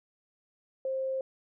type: tone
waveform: sine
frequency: 529 Hz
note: C5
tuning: 19 cents sharp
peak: -29 dBFS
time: 0.85-1.21 s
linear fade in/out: 2 ms
effects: none